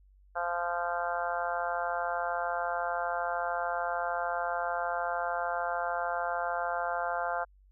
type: harmonic tone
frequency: 173.3 Hz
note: F3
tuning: 13 cents flat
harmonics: 3 / 4 / 5 / 6 / 7 / 8 / 9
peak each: -38 / -33 / -37 / -40 / -41 / -37 / -40 dBFS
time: 0.35-7.45 s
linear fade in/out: 20 ms
effects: added 48 Hz sine -57 dBFS peak until 7.71 s